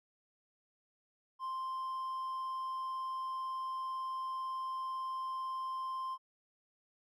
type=tone with hard clipping; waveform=triangle; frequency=1047 Hz; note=C6; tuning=1 cent sharp; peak=-37 dBFS; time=1.39-6.18 s; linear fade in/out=50 ms; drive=5 dB; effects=AAC 64 kbps